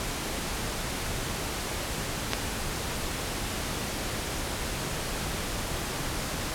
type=clicks; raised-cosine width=0.2 ms; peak=-16 / -7 dBFS; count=2; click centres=2.321 / 2.334 s; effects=pink hiss -32 dBFS RMS until 6.54 s + low-pass 12000 Hz 12 dB/octave